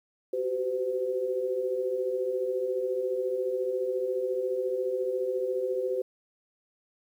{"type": "tone cluster", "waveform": "sine", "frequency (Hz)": [369.9, 384.2, 510], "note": ["F#4", "G4", "C5"], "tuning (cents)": [0, -35, -44], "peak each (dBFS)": [-36, -31, -29], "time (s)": [0.33, 6.02], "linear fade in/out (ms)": 5, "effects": ["10-bit"]}